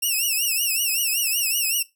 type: tone with vibrato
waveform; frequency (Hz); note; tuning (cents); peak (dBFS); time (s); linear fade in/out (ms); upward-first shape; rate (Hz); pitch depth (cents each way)
5% pulse; 2717; F7; -48; -12; 0.02-1.83; 10; triangle; 5.3; 150
effects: noise-tail reverb RT60 0.2 s tail -19 dB re dry